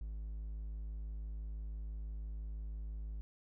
triangle tone, 53 Hz, G#1, 36 cents sharp, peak -38 dBFS, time 0.01-3.21 s, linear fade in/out 0 ms, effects none

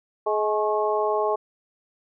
harmonic tone with a mistuned harmonic, 211.7 Hz, G#3, 33 cents sharp, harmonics 2 / 3 / 4 / 5, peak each -24 / -26 / -27 / -28 dBFS, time 0.26-1.36 s, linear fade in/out 10 ms, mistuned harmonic 5, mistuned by +46 cents, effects none

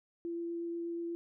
sine tone with vibrato, 339.3 Hz, F4, 50 cents flat, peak -35 dBFS, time 0.25-1.15 s, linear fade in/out 0 ms, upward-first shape triangle, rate 8.3 Hz, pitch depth 8 cents each way, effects none

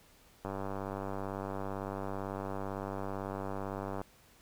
click train, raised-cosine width 1 ms, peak -24 dBFS, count 350, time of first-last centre 0.45-4.015 s, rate 97.9 Hz, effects pink hiss -62 dBFS RMS until 4.41 s

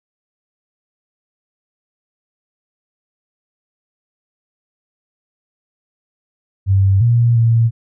sine tone with pitch steps, 97.1 / 118.3 / 115.3 Hz, G2 / A#2 / A#2, -16 / +26 / -19 cents, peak -9 dBFS, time 6.66-7.71 s, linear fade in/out 50 ms, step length 350 ms, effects none

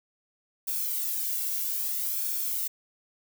violet noise with flanger, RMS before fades -30 dBFS, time 0.67-2.68 s, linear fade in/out 10 ms, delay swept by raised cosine 1 to 1.65 ms, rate 0.61 Hz, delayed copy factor -0.65, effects none

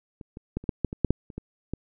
clicks, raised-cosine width 3 ms, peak -28 / -26 / -15 / -29 / -11 / -10 / -20 / -7 / -7 / -29 / -21 / -17 dBFS, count 12, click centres 0.212 / 0.371 / 0.57 / 0.64 / 0.692 / 0.847 / 0.929 / 1.047 / 1.106 / 1.302 / 1.38 / 1.736 s, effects none

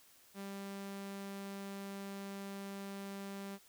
sawtooth tone, 197.5 Hz, G3, 13 cents sharp, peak -39 dBFS, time 0.34-3.59 s, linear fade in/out 50 ms, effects white hiss -64 dBFS RMS until 3.68 s

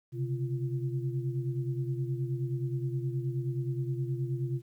sine tone cluster, 129.8 / 139.3 / 344.9 Hz, C3 / C#3 / F4, -13 / +9 / -22 cents, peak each -31 / -36 / -39 dBFS, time 0.12-4.62 s, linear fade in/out 50 ms, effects 11-bit

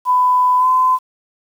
sine tone with pitch glide, 1000 to 1021 Hz, B5 to C6, +21 to -43 cents, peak -10 dBFS, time 0.05-0.99 s, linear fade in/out 50 ms, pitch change +36 cents, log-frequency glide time 0.58-0.67 s, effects 7-bit

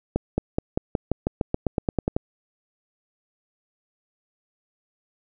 accelerating click train, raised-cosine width 2 ms, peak -8 dBFS, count 15, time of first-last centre 0.16-2.165 s, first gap 220 ms, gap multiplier 0.93, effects none

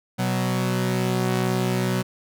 sawtooth tone pair together, 124.5 / 186.54 Hz, B2 / F#3, +14 / +14 cents, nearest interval perfect fifth, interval 700 cents, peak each -20 dBFS, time 0.18-2.03 s, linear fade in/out 20 ms, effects none

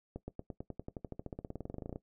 accelerating click train, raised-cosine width 2 ms, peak -27 dBFS, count 28, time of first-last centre 0.16-1.959 s, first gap 120 ms, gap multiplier 0.95, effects noise-tail reverb RT60 0.1 s tail -17 dB re dry

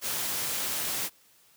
white noise, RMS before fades -31 dBFS, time 0.01-1.1 s, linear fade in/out 50 ms, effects white hiss -61 dBFS RMS until 1.56 s + high-pass 80 Hz 12 dB/octave

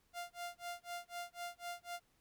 sawtooth tone with tremolo, 698.5 Hz, F5, in tune, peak -37 dBFS, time 0.13-2 s, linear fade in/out 50 ms, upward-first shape sine, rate 4 Hz, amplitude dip 100%, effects pink hiss -75 dBFS RMS until 2.2 s

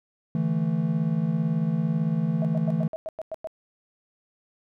triangle chord, D suspended second, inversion none, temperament equal, 146.83 / 164.81 / 220 Hz, D3 / E3 / A3, 0 / 0 / 0 cents, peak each -28 / -22 / -26 dBFS, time 0.35-2.88 s, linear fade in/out 2 ms
sine tone bursts, 640 Hz, D#5, 49 cents sharp, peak -29 dBFS, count 9, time 2.42-3.472 s, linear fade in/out 0 ms, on 28 ms, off 100 ms
effects none

